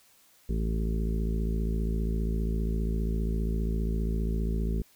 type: harmonic tone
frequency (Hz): 55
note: A1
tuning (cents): 0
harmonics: 1 / 2 / 3 / 4 / 5 / 6 / 7 / 8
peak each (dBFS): -27 / -40 / -34 / -36 / -46 / -46 / -40 / -45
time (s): 0.49-4.82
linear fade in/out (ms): 5
effects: white hiss -61 dBFS RMS until 4.95 s